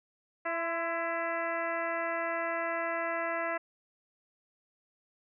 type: harmonic tone with a mistuned harmonic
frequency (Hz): 333.5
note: E4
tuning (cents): +20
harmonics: 1 / 2 / 3 / 4 / 5 / 6 / 7 / 8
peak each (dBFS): -42 / -34 / -39 / -38 / -39 / -38 / -48 / -47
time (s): 0.45-3.58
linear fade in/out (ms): 10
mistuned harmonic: 3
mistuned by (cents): +39
effects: none